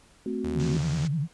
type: chord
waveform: sine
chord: F# diminished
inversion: first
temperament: equal with one note detuned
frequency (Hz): 220 / 259.1 / 370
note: A3 / C4 / F#4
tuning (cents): 0 / -17 / 0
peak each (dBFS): -32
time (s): 0.26-0.77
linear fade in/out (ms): 2
type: tone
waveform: sawtooth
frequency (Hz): 78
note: D#2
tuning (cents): +5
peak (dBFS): -30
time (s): 0.44-1.06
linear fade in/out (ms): 5
type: tone with vibrato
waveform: sine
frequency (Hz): 152.3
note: D#3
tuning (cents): -37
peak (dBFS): -24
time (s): 0.53-1.28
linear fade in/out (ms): 50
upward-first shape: sine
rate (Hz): 10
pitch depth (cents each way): 190
type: low-pass noise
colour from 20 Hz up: white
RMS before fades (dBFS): -43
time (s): 0.59-1.08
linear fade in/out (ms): 10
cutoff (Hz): 7300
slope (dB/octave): 48
effects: pink hiss -58 dBFS RMS until 1.33 s + resampled to 24000 Hz